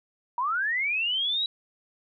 sine linear sweep, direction up, 932.3 to 3920 Hz, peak -24 dBFS, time 0.38-1.46 s, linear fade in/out 2 ms, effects none

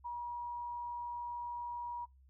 sine tone, 959 Hz, A#5, 49 cents sharp, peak -38 dBFS, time 0.04-2.06 s, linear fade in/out 20 ms, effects noise-tail reverb RT60 0.2 s tail -23 dB re dry + added 66 Hz sine -60 dBFS peak until 2.29 s

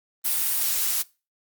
blue noise, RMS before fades -24 dBFS, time 0.24-1.03 s, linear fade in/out 20 ms, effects noise-tail reverb RT60 0.3 s tail -22 dB re dry + Opus 32 kbps

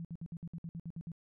sine tone bursts, 167.1 Hz, E3, 24 cents sharp, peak -39 dBFS, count 11, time 0-1.118 s, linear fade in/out 0 ms, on 48 ms, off 59 ms, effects none

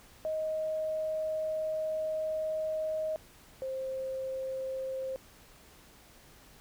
sine tone pair in turn, 627 / 527.2 Hz, D#5 / C5, +13 / +13 cents, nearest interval minor third, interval 300 cents, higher first, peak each -30 / -33 dBFS, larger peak first, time 0.25-3.16 / 3.62-5.16 s, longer first, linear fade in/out 0 ms, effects pink hiss -57 dBFS RMS until 6.6 s

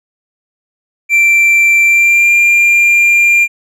triangle tone with pitch glide, 2350 to 2391 Hz, D7 to D7, +1 to +30 cents, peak -4 dBFS, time 1.09-3.48 s, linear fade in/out 50 ms, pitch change +29 cents, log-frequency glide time 1.85-2.32 s, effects none

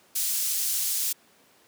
pink high-pass noise, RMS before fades -27 dBFS, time 0.15-1.13 s, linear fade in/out 10 ms, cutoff 6600 Hz, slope 12 dB/octave, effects pink hiss -59 dBFS RMS until 1.67 s + high-pass 200 Hz 12 dB/octave

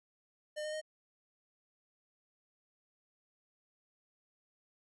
square tone with pitch steps, 605 / 612.4 / 619.9 Hz, D#5 / D#5 / D#5, -49 / -28 / -7 cents, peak -38 dBFS, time 0.56-0.815 s, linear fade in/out 20 ms, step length 85 ms, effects resampled to 24000 Hz

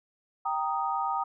sine chord, Eb major, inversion first, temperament equal, 784 / 932.3 / 1244.5 Hz, G5 / Bb5 / Eb6, 0 / 0 / 0 cents, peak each -31 dBFS, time 0.45-1.24 s, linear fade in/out 10 ms, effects none

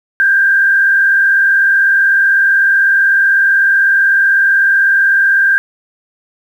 sine tone with frequency modulation, 1586 Hz, G6, 20 cents sharp, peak -7 dBFS, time 0.2-5.58 s, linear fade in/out 0 ms, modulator 40 Hz, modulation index 1.1, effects 7-bit

